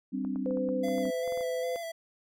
sine chord, G suspended fourth, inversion none, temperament just, 196 / 261.3 / 294 Hz, G3 / C4 / D4, 0 / -2 / +2 cents, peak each -35 / -32 / -37 dBFS, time 0.12-1.11 s, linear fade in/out 20 ms
clicks, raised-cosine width 1 ms, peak -32 dBFS, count 12, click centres 0.249 / 0.359 / 0.509 / 0.572 / 0.689 / 0.884 / 0.982 / 1.054 / 1.277 / 1.323 / 1.375 / 1.409 s
sine tone with pitch glide, 510 to 506.8 Hz, C5 to B4, -44 to +45 cents, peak -30 dBFS, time 0.46-1.76 s, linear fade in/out 0 ms, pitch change -11 cents, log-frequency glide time 0.76-1.43 s
square tone with vibrato, 670 Hz, E5, 28 cents sharp, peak -36 dBFS, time 0.83-1.92 s, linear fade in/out 10 ms, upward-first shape square, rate 2.5 Hz, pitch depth 24 cents each way
effects none

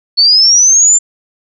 sine linear sweep, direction up, 4379 to 7280 Hz, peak -4 dBFS, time 0.17-0.99 s, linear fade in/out 20 ms, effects none

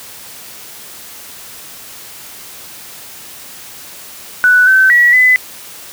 sine tone with pitch steps, 1485 / 1536 / 1930 / 2009 Hz, F#6 / G6 / B6 / B6, +6 / -36 / -40 / +29 cents, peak -5 dBFS, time 4.44-5.36 s, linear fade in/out 0 ms, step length 230 ms, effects white hiss -33 dBFS RMS until 5.92 s + high-pass 60 Hz 12 dB/octave

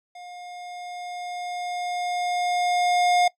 square tone with level ramp, 713 Hz, F5, 36 cents sharp, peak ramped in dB -40 to -17 dBFS, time 0.15-3.28 s, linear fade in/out 5 ms, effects noise-tail reverb RT60 0.1 s tail -20 dB re dry + low-pass 7000 Hz 12 dB/octave

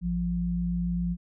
sine tone pair together, 55.73 / 174.61 Hz, A1 / F3, +23 / 0 cents, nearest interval octave + minor sixth, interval 1977 cents, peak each -32 / -26 dBFS, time 0.01-1.17 s, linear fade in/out 50 ms, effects none

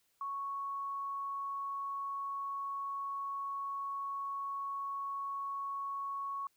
sine tone, 1108.7 Hz, C#6, in tune, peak -36 dBFS, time 0.21-6.47 s, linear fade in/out 2 ms, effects white hiss -75 dBFS RMS until 6.56 s

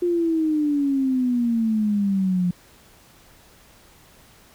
sine exponential sweep, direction down, 355 to 175.7 Hz, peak -18 dBFS, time 0.02-2.51 s, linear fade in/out 5 ms, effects pink hiss -52 dBFS RMS until 4.54 s

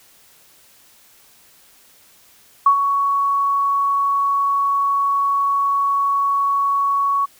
sine tone with ADSR envelope, 1117 Hz, C#6, 13 cents sharp, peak -7 dBFS, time 2.66-7.26 s, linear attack 5 ms, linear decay 87 ms, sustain -8 dB, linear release 16 ms, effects white hiss -51 dBFS RMS until 7.39 s

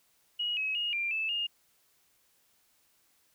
sine tone with pitch steps, 2898 / 2560 / 2864 / 2380 / 2625 / 2836 Hz, F#7 / D#7 / F7 / D7 / E7 / F7, -37 / +49 / +43 / +22 / -8 / +26 cents, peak -29 dBFS, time 0.39-1.47 s, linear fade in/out 10 ms, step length 180 ms, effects white hiss -69 dBFS RMS until 3.34 s

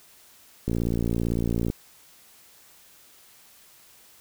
click train, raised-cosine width 3 ms, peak -13 dBFS, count 60, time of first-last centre 0.68-1.701 s, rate 57.8 Hz, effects white hiss -54 dBFS RMS until 4.2 s

